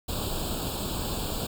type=noise with comb filter; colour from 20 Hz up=pink; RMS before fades=-31 dBFS; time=0.08-1.47 s; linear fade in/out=10 ms; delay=0.25 ms; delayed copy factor=+1; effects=none